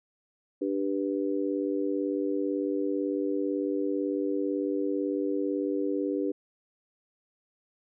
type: harmonic tone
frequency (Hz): 98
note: G2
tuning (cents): 0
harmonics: 3 / 4 / 5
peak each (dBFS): -29 / -31 / -33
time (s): 0.61-6.32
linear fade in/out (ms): 10
effects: none